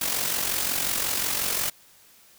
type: noise with amplitude modulation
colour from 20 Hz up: white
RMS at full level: -24 dBFS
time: 0.01-1.7 s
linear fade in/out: 5 ms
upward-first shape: sine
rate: 45.6 Hz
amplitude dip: 55%
effects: white hiss -55 dBFS RMS until 2.38 s